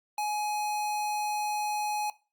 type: tone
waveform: square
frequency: 840 Hz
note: G#5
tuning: 19 cents sharp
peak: -29 dBFS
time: 0.18-2.1 s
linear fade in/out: 2 ms
effects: noise-tail reverb RT60 0.3 s tail -18 dB re dry + Opus 48 kbps